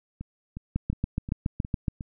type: two click trains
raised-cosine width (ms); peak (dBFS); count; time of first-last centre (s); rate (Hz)
5; -23 / -13; 6 / 9; 0.21-2.009 / 0.76-1.882; 2.78 / 7.13
effects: none